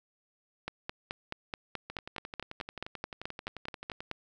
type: two click trains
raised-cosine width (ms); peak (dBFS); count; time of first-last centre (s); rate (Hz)
0.3; -19 / -24; 17 / 25; 0.68-4.113 / 1.9-4.005; 4.66 / 11.4
effects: none